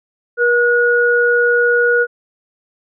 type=tone pair together; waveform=sine; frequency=478.5 / 1451.8 Hz; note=A#4 / F#6; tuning=+45 / -33 cents; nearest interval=octave + perfect fifth; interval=1922 cents; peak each=-13 dBFS; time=0.37-2.07 s; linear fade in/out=50 ms; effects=none